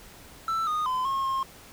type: tone with pitch steps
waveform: triangle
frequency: 1328 / 1233 / 1021 / 1080 / 1069 Hz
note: E6 / D#6 / C6 / C#6 / C6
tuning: +12 / -16 / -43 / -45 / +37 cents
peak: -23 dBFS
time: 0.48-1.43 s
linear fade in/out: 2 ms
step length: 190 ms
effects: pink hiss -49 dBFS RMS until 1.72 s